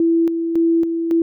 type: tone with tremolo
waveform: sine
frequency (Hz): 332.3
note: E4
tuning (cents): +14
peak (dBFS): -12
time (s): 0-1.22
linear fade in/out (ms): 2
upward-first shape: square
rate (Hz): 1.8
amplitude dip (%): 50
effects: none